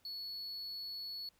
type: tone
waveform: triangle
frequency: 4400 Hz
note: C#8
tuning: 14 cents flat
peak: -40 dBFS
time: 0.05-1.29 s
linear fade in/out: 2 ms
effects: pink hiss -72 dBFS RMS until 1.39 s